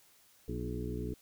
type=harmonic tone with a mistuned harmonic; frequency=60.7 Hz; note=B1; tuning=29 cents flat; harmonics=1 / 2 / 3 / 4 / 5 / 6 / 7; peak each=-40 / -41 / -44 / -43 / -44 / -46 / -43 dBFS; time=0.48-1.14 s; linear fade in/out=5 ms; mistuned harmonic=5; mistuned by=+46 cents; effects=white hiss -64 dBFS RMS until 1.21 s